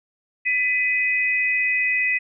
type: tone pair together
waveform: sine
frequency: 1998 / 2517 Hz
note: B6 / D#7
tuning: +20 / +19 cents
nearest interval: major third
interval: 399 cents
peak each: -21 dBFS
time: 0.45-2.19 s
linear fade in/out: 20 ms
effects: none